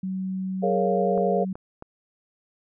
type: tone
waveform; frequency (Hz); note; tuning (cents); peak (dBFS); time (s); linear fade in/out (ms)
sine; 188.5; F#3; +32; -26; 0.03-1.53; 5
type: chord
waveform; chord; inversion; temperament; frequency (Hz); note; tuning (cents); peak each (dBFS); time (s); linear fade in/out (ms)
sine; Bb minor seventh; third; equal; 415.3 / 466.2 / 554.4 / 698.5; Ab4 / Bb4 / Db5 / F5; 0 / 0 / 0 / 0; -26; 0.62-1.45; 20
type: clicks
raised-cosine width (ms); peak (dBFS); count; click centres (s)
1; -24; 3; 1.178 / 1.555 / 1.824
effects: none